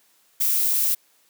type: noise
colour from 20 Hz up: violet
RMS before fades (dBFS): -21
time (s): 0.4-0.95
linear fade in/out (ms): 10
effects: white hiss -61 dBFS RMS until 1.29 s + high-pass 200 Hz 12 dB/octave